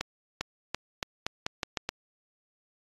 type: accelerating click train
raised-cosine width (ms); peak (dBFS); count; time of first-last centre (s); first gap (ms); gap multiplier
0.2; -12; 9; 0.01-1.89; 400; 0.84
effects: AAC 32 kbps

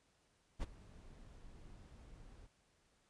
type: noise with ADSR envelope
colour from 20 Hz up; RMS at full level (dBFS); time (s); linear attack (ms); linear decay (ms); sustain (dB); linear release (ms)
brown; -37; 0.59-2.47; 40; 20; -20; 13
effects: pink hiss -75 dBFS RMS until 3.09 s + resampled to 22050 Hz

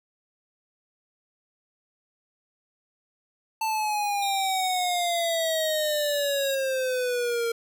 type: exponential sweep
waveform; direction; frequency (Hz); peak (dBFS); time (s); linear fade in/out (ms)
square; down; 889 to 460; -25; 3.61-7.52; 5
type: tone with pitch glide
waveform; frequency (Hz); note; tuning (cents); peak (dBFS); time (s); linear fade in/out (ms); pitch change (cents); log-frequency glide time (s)
sawtooth; 3729 to 3796; A#7 to A#7; 0 to +31; -28; 4.22-6.55; 5; +31; 5.19-5.89
effects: none

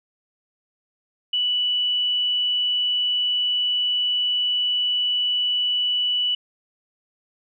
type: tone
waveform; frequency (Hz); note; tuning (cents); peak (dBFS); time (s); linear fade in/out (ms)
sine; 2960; F#7; 0; -19; 1.33-6.35; 5
effects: none

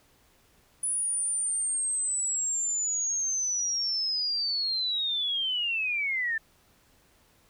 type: linear sweep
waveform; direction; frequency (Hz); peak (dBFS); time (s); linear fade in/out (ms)
sine; down; 9910 to 1756; -26; 0.83-6.38; 5
effects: pink hiss -63 dBFS RMS until 7.49 s

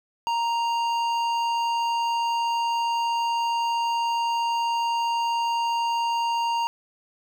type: tone with hard clipping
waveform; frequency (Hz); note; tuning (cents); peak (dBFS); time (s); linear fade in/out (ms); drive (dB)
sine; 932.3; A#5; 0; -24; 0.27-6.67; 0; 11
effects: none

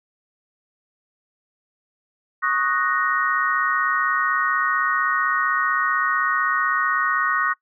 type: chord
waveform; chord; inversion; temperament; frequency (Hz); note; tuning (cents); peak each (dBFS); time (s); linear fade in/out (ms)
sine; D# minor seventh; third; equal; 1108.7 / 1244.5 / 1480 / 1864.7; C#6 / D#6 / F#6 / A#6; 0 / 0 / 0 / 0; -24; 2.42-7.54; 20
effects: noise-tail reverb RT60 0.1 s tail -22 dB re dry

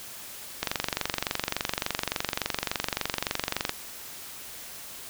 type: click train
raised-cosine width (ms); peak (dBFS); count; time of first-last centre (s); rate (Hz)
0.2; -8; 73; 0.63-3.694; 23.5
effects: white hiss -42 dBFS RMS until 5.09 s

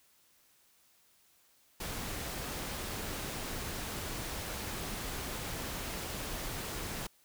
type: noise with amplitude modulation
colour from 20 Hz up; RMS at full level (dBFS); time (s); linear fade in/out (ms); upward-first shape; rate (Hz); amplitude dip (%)
pink; -38; 1.8-7.07; 5; sine; 282; 25
effects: white hiss -67 dBFS RMS until 7.24 s

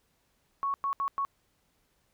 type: tone bursts at uneven times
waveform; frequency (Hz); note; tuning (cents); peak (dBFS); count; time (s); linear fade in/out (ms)
sine; 1108.7; C#6; 0; -27; 4; 0.63-0.74 / 0.84-0.93 / 1-1.08 / 1.18-1.25; 0
effects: pink hiss -72 dBFS RMS until 2.13 s

